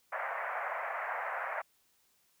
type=band-pass noise; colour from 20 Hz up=pink; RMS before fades=-37 dBFS; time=0.12-1.62 s; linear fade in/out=10 ms; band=590 to 2100 Hz; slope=48 dB/octave; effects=white hiss -71 dBFS RMS until 2.4 s